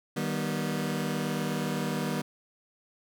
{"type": "chord", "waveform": "sawtooth", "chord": "Eb augmented", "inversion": "none", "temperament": "just", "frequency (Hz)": [155.56, 194.45, 243.1], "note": ["Eb3", "G3", "B3"], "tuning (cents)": [0, -14, -27], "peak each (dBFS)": -29, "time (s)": [0.16, 2.22], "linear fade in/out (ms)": 10, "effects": []}